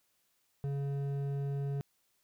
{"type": "tone with hard clipping", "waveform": "sine", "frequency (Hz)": 140, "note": "C#3", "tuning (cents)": 18, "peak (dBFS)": -34, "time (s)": [0.64, 1.81], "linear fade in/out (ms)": 0, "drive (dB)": 8, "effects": ["white hiss -75 dBFS RMS until 2.23 s"]}